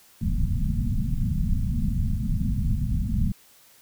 pink low-pass noise, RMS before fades -24 dBFS, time 0.21-3.32 s, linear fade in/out 5 ms, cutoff 240 Hz, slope 96 dB/octave, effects white hiss -55 dBFS RMS until 3.81 s

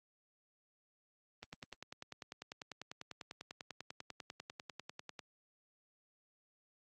click train, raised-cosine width 0.2 ms, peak -28 dBFS, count 39, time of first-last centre 1.43-5.192 s, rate 10.1 Hz, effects high-pass 100 Hz 12 dB/octave + Opus 24 kbps

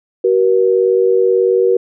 sine tone pair together, 378.6 / 477 Hz, F#4 / A#4, +40 / +40 cents, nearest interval major third, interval 400 cents, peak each -12 dBFS, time 0.24-1.77 s, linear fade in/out 5 ms, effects none

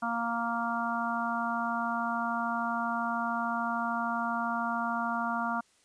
harmonic tone, 233.1 Hz, A#3, in tune, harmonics 1 / 3 / 4 / 5 / 6, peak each -35 / -35 / -35 / -35 / -35 dBFS, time 0.02-5.61 s, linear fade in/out 10 ms, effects white hiss -66 dBFS RMS until 5.84 s + resampled to 22050 Hz

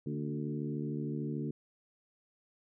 harmonic tone with a mistuned harmonic, 73.42 Hz, D2, in tune, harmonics 2 / 3 / 4 / 5 / 6, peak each -37 / -39 / -40 / -43 / -47 dBFS, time 0.06-1.51 s, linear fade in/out 5 ms, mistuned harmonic 3, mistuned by +42 cents, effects none

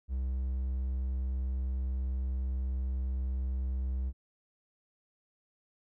triangle tone, 64.6 Hz, C2, 21 cents flat, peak -28 dBFS, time 0.08-4.13 s, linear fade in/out 50 ms, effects none

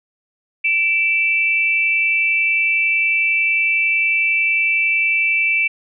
sine tone pair together, 2329 / 2660 Hz, D7 / E7, -15 / +15 cents, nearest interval major second, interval 230 cents, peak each -16 / -18 dBFS, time 0.64-5.68 s, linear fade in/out 10 ms, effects none

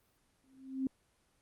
sine tone with exponential growth, 264.8 Hz, C4, 21 cents sharp, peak -28 dBFS, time 0.44-0.87 s, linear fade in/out 2 ms, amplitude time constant 92 ms, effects pink hiss -73 dBFS RMS until 1.41 s + Opus 24 kbps

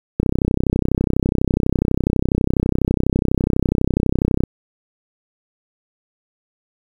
click train, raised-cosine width 3 ms, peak -3 dBFS, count 137, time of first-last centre 0.2-4.437 s, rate 32.1 Hz, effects 7-bit

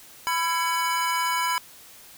square tone cluster, 997 / 1347 / 1656 / 2249 Hz, B5 / E6 / G#6 / C#7, +16 / +37 / -5 / +24 cents, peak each -25 / -33 / -33 / -32 dBFS, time 0.27-1.58 s, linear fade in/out 0 ms, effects white hiss -48 dBFS RMS until 2.17 s

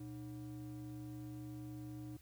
triangle ring-modulated tone, 213.6 Hz, G#3, 49 cents sharp, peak -40 dBFS, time 0-2.17 s, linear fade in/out 5 ms, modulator 92.1 Hz, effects added 72 Hz sine -61 dBFS peak until 2.21 s + white hiss -68 dBFS RMS until 2.21 s

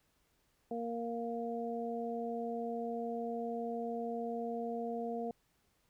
harmonic tone, 233.1 Hz, A#3, in tune, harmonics 1 / 2 / 3, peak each -40 / -39 / -41 dBFS, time 0.71-5.31 s, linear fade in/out 2 ms, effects pink hiss -75 dBFS RMS until 5.89 s

